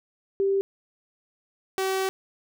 sine / sawtooth tone pair in turn, 392 / 381.9 Hz, G4 / G4, 0 / -45 cents, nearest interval unison, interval 45 cents, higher first, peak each -20 dBFS, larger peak neither, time 0.4-0.61 / 1.78-2.09 s, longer second, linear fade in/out 0 ms, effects none

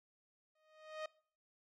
sawtooth tone with exponential growth, 622.3 Hz, D#5, in tune, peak -35 dBFS, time 0.55-1.06 s, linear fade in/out 5 ms, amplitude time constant 110 ms, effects noise-tail reverb RT60 0.5 s tail -22 dB re dry + low-pass 4000 Hz 12 dB/octave

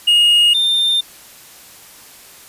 triangle tone pair in turn, 2863 / 3607 Hz, F7 / A7, +42 / +42 cents, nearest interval major third, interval 400 cents, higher second, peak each -7 / -11 dBFS, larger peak first, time 0.07-0.54 / 0.54-1.01 s, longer neither, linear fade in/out 10 ms, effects white hiss -41 dBFS RMS until 2.48 s + resampled to 32000 Hz

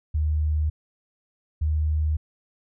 sine tone pair in turn, 76.5 / 76.94 Hz, D#2 / D#2, -29 / -19 cents, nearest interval unison, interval 10 cents, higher second, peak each -20 dBFS, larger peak neither, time 0.14-0.7 / 1.61-2.17 s, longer neither, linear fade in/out 10 ms, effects none

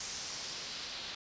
white noise with low-pass filter sweep, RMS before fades -42 dBFS, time 0-1.15 s, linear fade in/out 5 ms, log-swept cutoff 6500 to 4000 Hz, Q 2.4, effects resampled to 16000 Hz

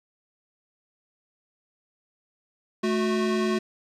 square tone pair together, 217.3 / 365.5 Hz, A3 / F#4, -21 / -21 cents, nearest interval major sixth, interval 900 cents, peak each -26 dBFS, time 2.83-3.59 s, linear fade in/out 10 ms, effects low-pass 6000 Hz 12 dB/octave + 10-bit

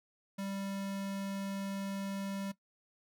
square tone, 196.4 Hz, G3, 4 cents sharp, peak -37 dBFS, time 0.38-2.52 s, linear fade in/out 10 ms, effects noise-tail reverb RT60 0.1 s tail -17 dB re dry

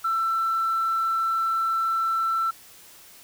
sine tone, 1337 Hz, E6, 24 cents sharp, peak -20 dBFS, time 0.04-2.51 s, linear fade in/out 10 ms, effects tanh soft clip ceiling -18 dBFS + white hiss -49 dBFS RMS until 3.23 s

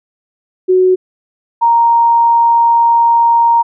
sine tone pair in turn, 370 / 932.3 Hz, F#4 / A#5, 0 / 0 cents, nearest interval octave + major third, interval 1600 cents, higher second, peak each -6 dBFS, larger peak neither, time 0.68-0.96 / 1.61-3.63 s, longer second, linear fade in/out 20 ms, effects none

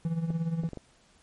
triangle tone with tremolo, 165 Hz, E3, 2 cents sharp, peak -22 dBFS, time 0.05-0.69 s, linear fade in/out 0 ms, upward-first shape triangle, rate 17 Hz, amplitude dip 75%
clicks, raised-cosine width 2 ms, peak -25 dBFS, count 4, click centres 0.305 / 0.636 / 0.733 / 0.773 s
effects pink hiss -62 dBFS RMS until 1.22 s + MP3 48 kbps

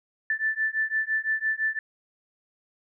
sine beating tone pair, 1758 / 1763.9 Hz, A6 / A6, -2 / +4 cents, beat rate 5.9 Hz, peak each -27 dBFS, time 0.3-1.79 s, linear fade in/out 2 ms, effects none

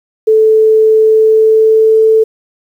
sine tone with pitch glide, 437.7 to 441.3 Hz, A4 to A4, -9 to +5 cents, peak -4 dBFS, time 0.27-2.24 s, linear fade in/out 10 ms, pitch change +14 cents, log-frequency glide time 0.99-2.09 s, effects 7-bit

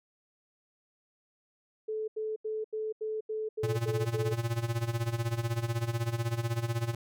sine tone bursts, 434.4 Hz, A4, 22 cents flat, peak -31 dBFS, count 9, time 1.88-4.336 s, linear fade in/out 10 ms, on 200 ms, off 82 ms
square tone with tremolo, 116.54 Hz, A#2, in tune, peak -27 dBFS, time 3.63-6.95 s, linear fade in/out 5 ms, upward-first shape sine, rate 16 Hz, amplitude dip 80%
effects none

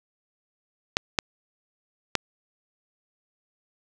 clicks, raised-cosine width 0.2 ms, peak -3 dBFS, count 3, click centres 0.969 / 1.188 / 2.153 s, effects none

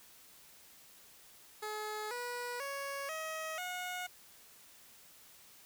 15% pulse tone with pitch steps, 426.2 / 486.8 / 555.9 / 634.9 / 725.1 Hz, G#4 / B4 / C#5 / D#5 / F#5, +45 / -25 / +5 / +35 / -35 cents, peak -32 dBFS, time 1.62-4.07 s, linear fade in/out 10 ms, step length 490 ms, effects white hiss -59 dBFS RMS until 5.65 s

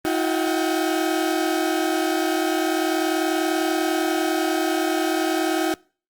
35% pulse tone cluster, 319.5 / 359.9 / 750 / 780 Hz, D#4 / F#4 / F#5 / G5, +46 / -48 / +23 / -9 cents, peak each -21 / -23 / -30 / -28 dBFS, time 0.05-5.74 s, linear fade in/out 0 ms, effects noise-tail reverb RT60 0.4 s tail -25 dB re dry + Opus 32 kbps

